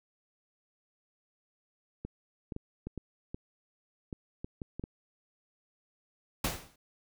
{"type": "clicks", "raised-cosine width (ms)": 3, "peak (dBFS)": -25, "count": 11, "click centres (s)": [2.05, 2.522, 2.564, 2.87, 2.977, 3.345, 4.128, 4.445, 4.618, 4.796, 4.839]}
{"type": "noise with exponential decay", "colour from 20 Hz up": "pink", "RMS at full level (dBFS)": -28, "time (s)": [6.44, 6.76], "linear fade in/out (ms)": 5, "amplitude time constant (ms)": 68}
{"effects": []}